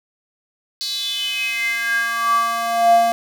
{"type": "tone with high-pass filter sweep", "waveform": "square", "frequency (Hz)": 231.6, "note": "A#3", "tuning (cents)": -11, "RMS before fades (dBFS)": -19, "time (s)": [0.81, 3.12], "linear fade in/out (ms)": 0, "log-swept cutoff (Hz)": [4400, 580], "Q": 7.9, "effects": []}